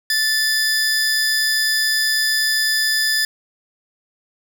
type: tone pair together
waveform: 40% pulse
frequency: 1755 / 4984 Hz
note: A6 / D#8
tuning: -5 / +2 cents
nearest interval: octave + tritone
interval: 1807 cents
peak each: -18 dBFS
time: 0.1-3.25 s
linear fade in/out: 2 ms
effects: none